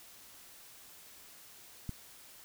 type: click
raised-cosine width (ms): 5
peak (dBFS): -25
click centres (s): 1.893
effects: white hiss -55 dBFS RMS until 2.44 s